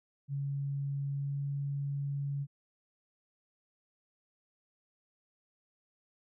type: tone with pitch glide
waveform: sine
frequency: 140 to 140.89 Hz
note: C#3 to C#3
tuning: +18 to +28 cents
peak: -32 dBFS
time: 0.28-2.47 s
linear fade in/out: 50 ms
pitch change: +10 cents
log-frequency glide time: 1.12-1.41 s
effects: none